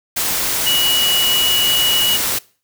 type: tone in noise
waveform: sine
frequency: 2923 Hz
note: F#7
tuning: 22 cents flat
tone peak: -14 dBFS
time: 0.66-2.17 s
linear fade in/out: 10 ms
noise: white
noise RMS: -19 dBFS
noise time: 0.16-2.39 s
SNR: +2 dB
effects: noise-tail reverb RT60 0.4 s tail -22 dB re dry